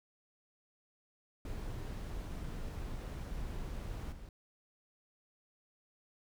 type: noise with level steps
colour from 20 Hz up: brown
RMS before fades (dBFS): -41 / -49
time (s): 1.45-4.29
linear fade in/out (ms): 2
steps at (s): 4.12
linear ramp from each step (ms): 5
effects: none